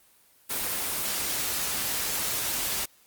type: noise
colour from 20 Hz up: white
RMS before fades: -29 dBFS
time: 0.49-2.86 s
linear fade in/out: 20 ms
effects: white hiss -60 dBFS RMS until 3.06 s + Opus 24 kbps